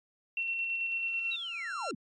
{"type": "tone with tremolo", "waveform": "sine", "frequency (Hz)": 2715, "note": "F7", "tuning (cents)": -50, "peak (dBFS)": -29, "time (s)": [0.37, 1.36], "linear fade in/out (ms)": 2, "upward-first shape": "square", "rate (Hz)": 9.1, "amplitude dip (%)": 25}
{"type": "tone with exponential growth", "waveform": "sawtooth", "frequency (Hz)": 1365, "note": "F6", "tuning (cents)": -40, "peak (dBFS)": -30, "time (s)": [0.85, 1.91], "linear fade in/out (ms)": 2, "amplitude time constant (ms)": 230}
{"type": "linear sweep", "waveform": "sine", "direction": "down", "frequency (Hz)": [3951, 164.81], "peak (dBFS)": -35, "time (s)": [1.31, 1.95], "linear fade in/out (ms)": 5}
{"effects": ["MP3 32 kbps"]}